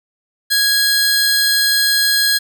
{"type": "tone pair together", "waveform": "sawtooth", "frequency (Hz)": [1656, 4173], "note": ["G#6", "C8"], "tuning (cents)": [-5, -5], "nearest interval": "octave + major third", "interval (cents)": 1600, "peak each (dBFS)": -12, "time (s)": [0.5, 2.39], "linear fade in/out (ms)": 20, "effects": []}